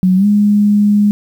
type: tone with pitch glide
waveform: sine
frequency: 185 to 206.5 Hz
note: F#3 to G#3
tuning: 0 to -10 cents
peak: -7 dBFS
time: 0.03-1.11 s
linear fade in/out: 0 ms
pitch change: +190 cents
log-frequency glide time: 0.16-0.26 s
effects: 7-bit